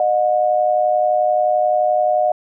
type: tone pair together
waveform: sine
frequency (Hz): 612.5 / 724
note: D#5 / F#5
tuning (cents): -27 / -38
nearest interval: minor third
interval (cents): 289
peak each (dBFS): -16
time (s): 0-2.32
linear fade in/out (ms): 2
effects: none